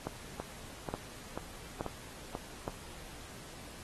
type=two click trains; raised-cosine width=1 ms; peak=-21 / -23 dBFS; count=4 / 5; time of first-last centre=0.07-2.679 / 0.4-2.351 s; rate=1.15 / 2.05 Hz; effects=pink hiss -50 dBFS RMS until 3.83 s + AAC 32 kbps